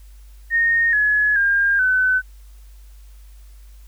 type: tone with pitch steps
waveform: sine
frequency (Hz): 1848 / 1695 / 1608 / 1512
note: A#6 / G#6 / G6 / F#6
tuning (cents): -16 / +35 / +44 / +37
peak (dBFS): -14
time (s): 0.5-2.22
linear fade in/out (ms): 50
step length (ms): 430
effects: added 50 Hz sine -40 dBFS peak until 3.87 s + white hiss -57 dBFS RMS until 3.87 s